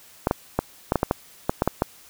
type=clicks; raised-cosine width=1 ms; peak=-5 dBFS; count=11; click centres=0.271 / 0.311 / 0.59 / 0.921 / 0.957 / 1.031 / 1.111 / 1.495 / 1.621 / 1.676 / 1.821 s; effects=white hiss -50 dBFS RMS until 2.09 s